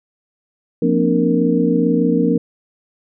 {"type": "tone cluster", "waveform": "sine", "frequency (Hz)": [175.5, 230.8, 257.5, 295.8, 465.4], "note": ["F3", "A#3", "C4", "D4", "A#4"], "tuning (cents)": [9, -17, -28, 13, -3], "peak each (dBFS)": -19, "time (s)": [0.82, 2.38], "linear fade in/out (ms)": 5, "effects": []}